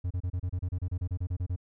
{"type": "tone bursts", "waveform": "triangle", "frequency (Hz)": 89.7, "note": "F2", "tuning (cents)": 47, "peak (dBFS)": -26, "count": 16, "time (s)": [0.04, 1.562], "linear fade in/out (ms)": 10, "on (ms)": 67, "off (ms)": 30, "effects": []}